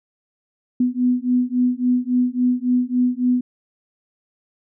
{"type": "beating tone pair", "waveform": "sine", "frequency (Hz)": [246.9, 250.5], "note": ["B3", "B3"], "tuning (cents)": [0, 25], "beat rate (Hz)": 3.6, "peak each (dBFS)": -19, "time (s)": [0.8, 3.41], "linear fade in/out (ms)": 5, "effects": []}